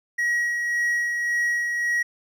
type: tone with tremolo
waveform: triangle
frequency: 1906 Hz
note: A#6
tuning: 38 cents sharp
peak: -18 dBFS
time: 0.18-2.03 s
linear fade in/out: 10 ms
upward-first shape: sine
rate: 1.8 Hz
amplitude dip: 35%
effects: none